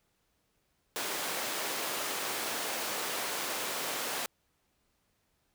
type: high-pass noise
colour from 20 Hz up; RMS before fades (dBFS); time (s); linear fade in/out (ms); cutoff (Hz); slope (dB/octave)
pink; -35; 0.96-4.26; 0; 430; 12
effects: pink hiss -75 dBFS RMS until 5.54 s